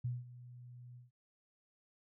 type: tone with ADSR envelope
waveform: sine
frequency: 122.8 Hz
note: B2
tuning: 9 cents flat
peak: -33 dBFS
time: 0.04-1.11 s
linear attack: 10 ms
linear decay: 190 ms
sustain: -17 dB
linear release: 150 ms
effects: none